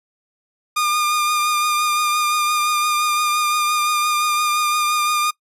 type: tone with vibrato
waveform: sawtooth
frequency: 1211 Hz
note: D#6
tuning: 47 cents flat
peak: -13 dBFS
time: 0.76-5.31 s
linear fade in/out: 10 ms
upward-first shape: triangle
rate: 5.8 Hz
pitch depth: 24 cents each way
effects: noise-tail reverb RT60 0.1 s tail -22 dB re dry + resampled to 32000 Hz